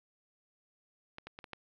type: clicks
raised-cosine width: 0.3 ms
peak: -28 / -28 / -29 / -30 / -25 dBFS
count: 5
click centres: 1.184 / 1.27 / 1.389 / 1.442 / 1.533 s
effects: low-pass 5000 Hz 12 dB/octave + 11-bit